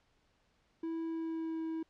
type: tone with pitch glide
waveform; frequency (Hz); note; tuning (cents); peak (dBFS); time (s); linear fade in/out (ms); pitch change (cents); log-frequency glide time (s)
triangle; 327.6 to 323.1; E4 to E4; -11 to -35; -33; 0.83-1.83; 5; -24; 1.03-1.62
effects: pink hiss -73 dBFS RMS until 1.89 s + low-pass 5000 Hz 12 dB/octave